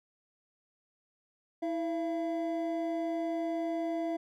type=tone pair together; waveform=triangle; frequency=326.1 / 676 Hz; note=E4 / E5; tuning=-19 / +43 cents; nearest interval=octave + minor second; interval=1262 cents; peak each=-31 / -32 dBFS; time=1.62-4.17 s; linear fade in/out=10 ms; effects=none